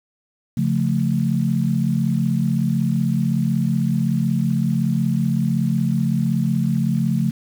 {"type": "chord", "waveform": "sine", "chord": "Db augmented", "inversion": "none", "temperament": "equal", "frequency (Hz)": [138.59, 174.61, 220], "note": ["Db3", "F3", "A3"], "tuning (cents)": [0, 0, 0], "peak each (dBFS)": -21, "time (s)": [0.57, 7.31], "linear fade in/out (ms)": 5, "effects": ["7-bit"]}